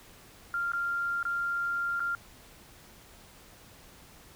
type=tone with dropouts; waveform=sine; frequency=1392 Hz; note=F6; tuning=6 cents flat; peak=-28 dBFS; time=0.54-2.15 s; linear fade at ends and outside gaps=1 ms; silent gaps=0.719-0.734 / 1.229-1.252 / 1.996-2.003 s; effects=pink hiss -54 dBFS RMS until 4.35 s